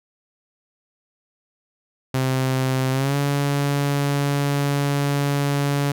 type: tone with pitch glide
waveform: sawtooth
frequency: 131 to 142.03 Hz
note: C3 to C#3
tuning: +2 to +42 cents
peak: -15 dBFS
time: 2.14-5.92 s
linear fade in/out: 5 ms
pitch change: +140 cents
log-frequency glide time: 2.91-3.16 s
effects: none